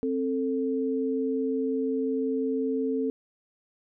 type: tone pair together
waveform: sine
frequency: 264.3 / 443.6 Hz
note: C4 / A4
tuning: +18 / +14 cents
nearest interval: major sixth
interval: 896 cents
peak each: -27 / -28 dBFS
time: 0.03-3.1 s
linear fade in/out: 0 ms
effects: none